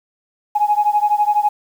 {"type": "beating tone pair", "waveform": "sine", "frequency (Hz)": [830, 842], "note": ["G#5", "G#5"], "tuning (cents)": [-1, 24], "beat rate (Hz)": 12, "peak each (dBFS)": [-15, -16], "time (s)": [0.55, 1.49], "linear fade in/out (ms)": 10, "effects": ["tanh soft clip ceiling -5 dBFS", "7-bit"]}